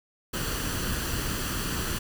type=noise with comb filter; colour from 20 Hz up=pink; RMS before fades=-30 dBFS; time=0.33-1.99 s; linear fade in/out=10 ms; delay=0.67 ms; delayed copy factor=+0.55; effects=none